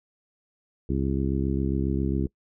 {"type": "harmonic tone", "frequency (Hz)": 67.4, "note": "C#2", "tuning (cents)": -48, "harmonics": [1, 2, 3, 4, 5, 6], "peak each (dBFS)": [-28, -29, -30, -31, -31, -36], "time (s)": [0.89, 2.27], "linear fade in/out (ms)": 5, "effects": ["noise-tail reverb RT60 0.1 s tail -24 dB re dry"]}